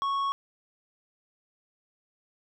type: tone with tanh clipping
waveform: triangle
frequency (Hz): 1106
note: C#6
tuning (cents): -4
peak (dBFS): -27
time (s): 0.02-0.32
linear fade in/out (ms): 0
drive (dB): 11
effects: none